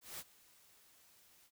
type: noise with ADSR envelope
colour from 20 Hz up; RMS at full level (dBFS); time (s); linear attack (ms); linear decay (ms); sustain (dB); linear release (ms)
white; -45; 0.01-1.51; 180; 44; -21; 56
effects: noise-tail reverb RT60 0.1 s tail -26 dB re dry